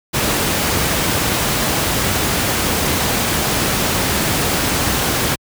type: noise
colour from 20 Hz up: pink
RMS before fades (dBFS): -17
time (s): 0.13-5.36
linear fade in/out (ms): 20
effects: high-pass 60 Hz 12 dB/octave